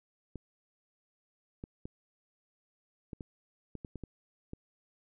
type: clicks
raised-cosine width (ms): 3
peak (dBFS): -28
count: 10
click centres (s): 0.357 / 1.639 / 1.855 / 3.132 / 3.208 / 3.753 / 3.848 / 3.957 / 4.037 / 4.534
effects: none